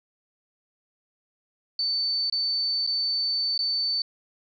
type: tone with dropouts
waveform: sine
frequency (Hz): 4530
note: C#8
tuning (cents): +37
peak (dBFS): -23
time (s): 1.79-4.02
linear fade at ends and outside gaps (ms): 2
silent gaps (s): 2.299-2.324 / 2.866-2.873 / 3.578-3.59
effects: none